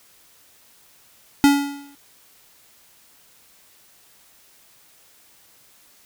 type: tone with exponential decay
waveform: square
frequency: 283 Hz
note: C#4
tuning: 36 cents sharp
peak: -9 dBFS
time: 1.44-1.95 s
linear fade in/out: 0 ms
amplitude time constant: 110 ms
effects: white hiss -54 dBFS RMS until 6.05 s